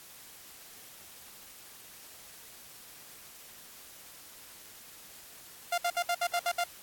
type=tone bursts; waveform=sawtooth; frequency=698.5 Hz; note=F5; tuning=in tune; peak=-23 dBFS; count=8; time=5.72-6.64 s; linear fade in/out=5 ms; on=59 ms; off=64 ms; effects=white hiss -51 dBFS RMS until 6.82 s + AAC 64 kbps